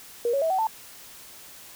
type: tone with pitch steps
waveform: sine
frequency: 474.5 / 554.6 / 648.2 / 757.6 / 885.4 Hz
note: A#4 / C#5 / E5 / F#5 / A5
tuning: +31 / +1 / -29 / +41 / +11 cents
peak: -21 dBFS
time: 0.25-0.67 s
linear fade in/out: 2 ms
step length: 84 ms
effects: white hiss -46 dBFS RMS until 1.75 s